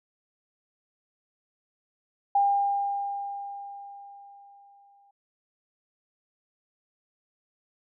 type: tone with exponential decay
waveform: sine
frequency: 802 Hz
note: G5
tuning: 39 cents sharp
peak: -18 dBFS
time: 2.35-5.11 s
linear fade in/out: 5 ms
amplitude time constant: 600 ms
effects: none